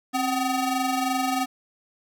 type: ring-modulated tone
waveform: 30% pulse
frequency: 507 Hz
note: B4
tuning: 45 cents sharp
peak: -17 dBFS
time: 0.13-1.46 s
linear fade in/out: 20 ms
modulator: 242 Hz
effects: none